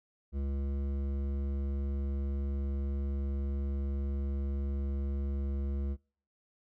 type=tone with hard clipping; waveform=sine; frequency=69.3 Hz; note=C#2; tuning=in tune; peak=-33 dBFS; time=0.32-5.97 s; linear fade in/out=50 ms; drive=12 dB; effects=noise-tail reverb RT60 0.5 s tail -25 dB re dry